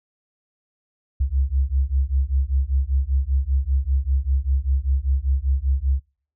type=beating tone pair; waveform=sine; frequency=65 / 70.1 Hz; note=C2 / C#2; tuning=-11 / +20 cents; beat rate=5.1 Hz; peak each=-21 dBFS; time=1.2-6 s; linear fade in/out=10 ms; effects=noise-tail reverb RT60 0.5 s tail -25 dB re dry